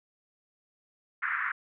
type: band-pass noise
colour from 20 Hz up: white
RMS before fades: -31 dBFS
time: 1.22-1.52 s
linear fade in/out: 10 ms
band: 1200 to 1900 Hz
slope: 48 dB/octave
effects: none